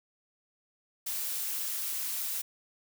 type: noise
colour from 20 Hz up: blue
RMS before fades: -34 dBFS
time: 1.06-2.42 s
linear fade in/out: 10 ms
effects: none